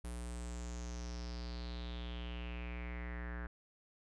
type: tone with low-pass filter sweep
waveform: square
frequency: 59.8 Hz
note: A#1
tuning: 45 cents sharp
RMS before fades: -43 dBFS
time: 0.04-3.47 s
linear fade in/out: 5 ms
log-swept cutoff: 10000 to 1600 Hz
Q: 5.7
effects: none